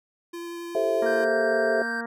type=tone with vibrato; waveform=square; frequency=342.2 Hz; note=F4; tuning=35 cents flat; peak=-34 dBFS; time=0.33-1.25 s; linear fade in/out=10 ms; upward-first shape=triangle; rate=11 Hz; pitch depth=9 cents each way
type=chord; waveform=sine; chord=A minor seventh; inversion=third; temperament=just; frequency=396 / 440 / 528 / 660 Hz; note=G4 / A4 / C5 / E5; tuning=+18 / 0 / +16 / +2 cents; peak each=-29 / -27 / -29 / -24 dBFS; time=0.75-1.82 s; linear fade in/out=2 ms
type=harmonic tone; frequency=232.8 Hz; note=A#3; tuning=2 cents flat; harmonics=1 / 2 / 3 / 4 / 5 / 6 / 7 / 8; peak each=-34 / -37 / -39 / -40 / -41 / -42 / -42 / -43 dBFS; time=1.02-2.06 s; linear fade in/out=5 ms
type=tone; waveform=triangle; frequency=1568 Hz; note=G6; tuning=in tune; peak=-26 dBFS; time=1.06-2.01 s; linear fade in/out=2 ms
effects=none